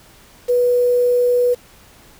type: tone with quantisation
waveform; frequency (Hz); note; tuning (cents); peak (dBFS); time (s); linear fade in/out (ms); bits
sine; 490; B4; -14; -12; 0.48-1.55; 20; 6
effects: pink hiss -47 dBFS RMS until 2.19 s